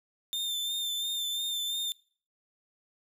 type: tone with vibrato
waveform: 40% pulse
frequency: 3586 Hz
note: A7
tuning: 32 cents sharp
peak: -29 dBFS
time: 0.33-1.92 s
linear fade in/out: 0 ms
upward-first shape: sine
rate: 2.9 Hz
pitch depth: 30 cents each way
effects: noise-tail reverb RT60 0.5 s tail -25 dB re dry